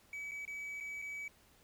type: tone with dropouts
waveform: triangle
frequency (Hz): 2283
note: D7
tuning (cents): -50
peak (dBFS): -39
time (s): 0.13-1.28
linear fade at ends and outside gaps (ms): 2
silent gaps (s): 0.312-0.317 / 0.452-0.477 / 0.802-0.807 / 1.018-1.022
effects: pink hiss -66 dBFS RMS until 1.63 s